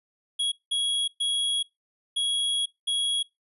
square tone bursts at uneven times, 3322 Hz, G#7, in tune, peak -24 dBFS, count 5, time 0.39-0.52 / 0.71-1.08 / 1.2-1.63 / 2.16-2.66 / 2.87-3.23 s, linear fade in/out 10 ms, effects noise-tail reverb RT60 0.2 s tail -23 dB re dry + resampled to 32000 Hz

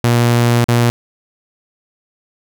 sawtooth tone with dropouts, 119.2 Hz, A#2, 39 cents sharp, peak -6 dBFS, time 0.04-0.9 s, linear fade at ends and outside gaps 0 ms, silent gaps 0.642-0.685 s, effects none

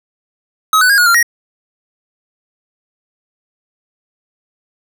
square tone with pitch steps, 1275 / 1495 / 1627 / 1446 / 1385 / 1886 Hz, D#6 / F#6 / G#6 / F#6 / F6 / A#6, +42 / +17 / -36 / -40 / -15 / +20 cents, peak -8 dBFS, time 0.73-1.228 s, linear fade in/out 2 ms, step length 83 ms, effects none

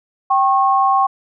sine tone pair together, 781 / 1088.5 Hz, G5 / C#6, -7 / -32 cents, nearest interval tritone, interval 575 cents, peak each -14 dBFS, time 0.3-1.07 s, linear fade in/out 10 ms, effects none

